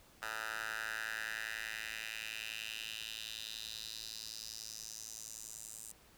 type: tone with high-pass filter sweep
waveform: 10% pulse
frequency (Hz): 110.5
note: A2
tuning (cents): +8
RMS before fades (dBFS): -44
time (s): 0.22-5.92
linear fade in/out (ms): 5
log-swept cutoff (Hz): 1200 to 8100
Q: 3.1
effects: pink hiss -63 dBFS RMS until 6.17 s